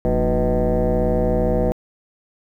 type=tone with frequency modulation; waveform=sine; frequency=228.2 Hz; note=A#3; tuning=37 cents flat; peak=-14 dBFS; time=0.05-1.72 s; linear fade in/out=0 ms; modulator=133 Hz; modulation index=3.2; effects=tanh soft clip ceiling -12 dBFS + 9-bit